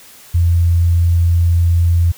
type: tone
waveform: sine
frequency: 85.4 Hz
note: F2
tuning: 38 cents flat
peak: -9 dBFS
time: 0.34-2.12 s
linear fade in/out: 10 ms
effects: white hiss -41 dBFS RMS until 2.17 s